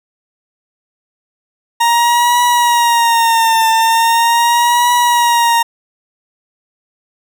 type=tone with vibrato; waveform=40% pulse; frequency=932.3 Hz; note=A#5; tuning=in tune; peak=-8 dBFS; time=1.8-5.63 s; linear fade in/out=10 ms; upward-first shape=triangle; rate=0.4 Hz; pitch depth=72 cents each way; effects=none